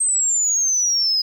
sine exponential sweep, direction down, 8372 to 4978 Hz, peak -15 dBFS, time 0-1.22 s, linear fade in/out 10 ms, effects tanh soft clip ceiling -11 dBFS + 9-bit

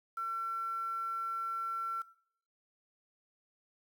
sine tone with quantisation, 1350 Hz, E6, 41 cents sharp, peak -34 dBFS, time 0.17-2.02 s, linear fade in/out 5 ms, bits 9, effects noise-tail reverb RT60 0.6 s tail -19 dB re dry

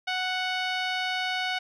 10% pulse tone with low-pass filter, 740 Hz, F#5, in tune, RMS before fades -29 dBFS, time 0.07-1.59 s, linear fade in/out 10 ms, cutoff 4200 Hz, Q 0.75, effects none

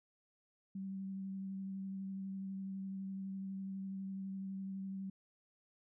sine tone with vibrato, 192.9 Hz, G3, 28 cents flat, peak -40 dBFS, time 0.75-5.1 s, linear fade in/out 5 ms, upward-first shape sine, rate 12 Hz, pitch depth 13 cents each way, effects none

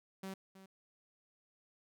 sawtooth tone with echo, 191.6 Hz, G3, 39 cents flat, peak -38 dBFS, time 0.23-0.34 s, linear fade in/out 5 ms, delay 320 ms, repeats 1, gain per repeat -13 dB, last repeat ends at 0.66 s, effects none

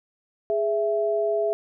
sine tone pair together, 415.3 / 661.9 Hz, G#4 / E5, 0 / +7 cents, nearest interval minor sixth, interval 807 cents, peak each -24 / -23 dBFS, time 0.5-1.53 s, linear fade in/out 0 ms, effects none

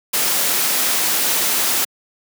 white noise, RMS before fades -18 dBFS, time 0.13-1.85 s, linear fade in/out 10 ms, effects high-pass 200 Hz 12 dB/octave

